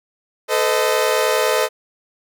sawtooth chord, A diminished, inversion none, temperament equal with one note detuned, 440 / 509.8 / 622.3 Hz, A4 / C5 / Eb5, 0 / -45 / 0 cents, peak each -16 dBFS, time 0.48-1.69 s, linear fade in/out 50 ms, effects none

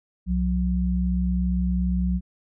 sine tone pair together, 63.95 / 181.3 Hz, C2 / F#3, -39 / -35 cents, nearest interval octave + tritone, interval 1804 cents, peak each -23 dBFS, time 0.26-2.21 s, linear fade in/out 50 ms, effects none

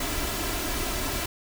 pink noise with comb filter, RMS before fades -29 dBFS, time 0-1.26 s, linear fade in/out 5 ms, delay 3 ms, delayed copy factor +0.55, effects none

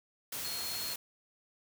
sine tone in noise, 4281 Hz, C8, 39 cents sharp, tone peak -39 dBFS, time 0.44-0.94 s, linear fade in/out 5 ms, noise white, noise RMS -39 dBFS, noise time 0.32-0.96 s, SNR -3 dB, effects none

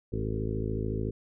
harmonic tone with a mistuned harmonic, 53.7 Hz, A1, 41 cents flat, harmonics 1 / 2 / 3 / 4 / 5 / 6 / 7 / 8 / 9, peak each -35 / -33 / -39 / -38 / -39 / -43 / -37 / -39 / -45 dBFS, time 0.12-1.11 s, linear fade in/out 10 ms, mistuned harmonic 8, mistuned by +22 cents, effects none

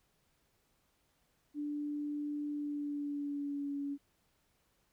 sine tone with pitch glide, 293.7 to 282.9 Hz, D4 to C#4, 0 to +35 cents, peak -35 dBFS, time 1.54-3.98 s, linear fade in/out 50 ms, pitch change -65 cents, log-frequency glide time 2.5-3.76 s, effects pink hiss -75 dBFS RMS until 4.92 s

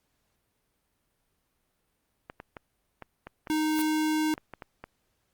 clicks, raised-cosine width 0.5 ms, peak -25 dBFS, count 11, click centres 2.299 / 2.401 / 2.568 / 3.023 / 3.27 / 3.472 / 3.791 / 4.379 / 4.537 / 4.622 / 4.84 s
square tone, 310 Hz, D#4, 6 cents flat, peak -25 dBFS, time 3.5-4.34 s, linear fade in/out 0 ms
blue noise with exponential growth, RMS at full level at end -30 dBFS, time 3.63-3.82 s, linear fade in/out 5 ms, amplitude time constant 41 ms
effects pink hiss -75 dBFS RMS until 5.33 s + Opus 48 kbps

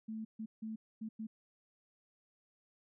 sine tone bursts at uneven times, 220 Hz, A3, in tune, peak -39 dBFS, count 5, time 0.08-0.25 / 0.39-0.46 / 0.62-0.76 / 1.01-1.09 / 1.19-1.27 s, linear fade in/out 10 ms, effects none

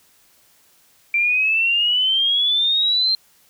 sine exponential sweep, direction up, 2349 to 4175 Hz, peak -15 dBFS, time 1.14-3.15 s, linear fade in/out 2 ms, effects white hiss -56 dBFS RMS until 3.49 s

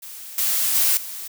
blue noise with level steps, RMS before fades -37 / -21 / -18 / -33 dBFS, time 0.02-1.28 s, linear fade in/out 10 ms, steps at 0.38 / 0.75 / 0.97 s, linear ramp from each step 2 ms, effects none

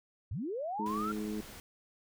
sine linear sweep, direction up, 70 to 1394 Hz, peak -34 dBFS, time 0.31-1.12 s, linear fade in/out 5 ms
harmonic tone, 106.2 Hz, G#2, 39 cents sharp, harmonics 2 / 3 / 4, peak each -36 / -40 / -42 dBFS, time 0.79-1.41 s, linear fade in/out 5 ms
pink noise, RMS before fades -49 dBFS, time 0.86-1.6 s, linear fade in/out 0 ms
effects none

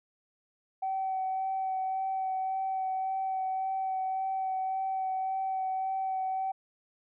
sine tone with vibrato, 762 Hz, G5, 49 cents flat, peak -28 dBFS, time 0.82-6.52 s, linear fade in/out 10 ms, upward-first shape sine, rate 1.8 Hz, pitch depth 12 cents each way, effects tanh soft clip ceiling -24 dBFS

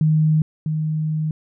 sine tone pair in turn, 155.56 / 155.56 Hz, D#3 / D#3, 0 / 0 cents, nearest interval unison, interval 0 cents, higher neither, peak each -13 / -19 dBFS, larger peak first, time 0.01-0.42 / 0.66-1.31 s, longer second, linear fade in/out 2 ms, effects none

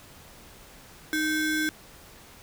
square ring-modulated tone, 932.3 Hz, A#5, in tune, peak -22 dBFS, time 1.13-1.69 s, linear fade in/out 0 ms, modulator 623 Hz, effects pink hiss -50 dBFS RMS until 2.42 s

